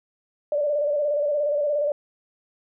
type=tone with vibrato; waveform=sine; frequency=586 Hz; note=D5; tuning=4 cents flat; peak=-20 dBFS; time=0.52-1.92 s; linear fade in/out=2 ms; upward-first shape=square; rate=17 Hz; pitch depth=42 cents each way; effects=none